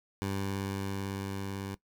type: tone with level ramp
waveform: 15% pulse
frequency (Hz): 98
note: G2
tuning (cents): 0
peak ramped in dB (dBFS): -25 to -30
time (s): 0.22-1.75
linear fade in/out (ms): 0
effects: noise-tail reverb RT60 0.1 s tail -18 dB re dry